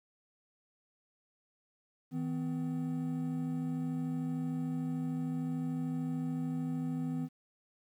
triangle tone pair together, 160.4 / 253.8 Hz, E3 / B3, -47 / +47 cents, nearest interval minor sixth, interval 794 cents, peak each -34 / -33 dBFS, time 2.11-7.29 s, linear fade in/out 50 ms, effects 11-bit

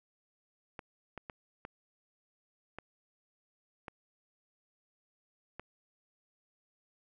clicks, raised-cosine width 0.5 ms, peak -27 dBFS, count 7, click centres 0.792 / 1.177 / 1.298 / 1.651 / 2.786 / 3.882 / 5.596 s, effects none

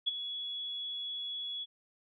sine tone with ADSR envelope, 3376 Hz, G#7, 28 cents sharp, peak -25 dBFS, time 0.06-1.66 s, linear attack 20 ms, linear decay 19 ms, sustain -11 dB, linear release 35 ms, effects none

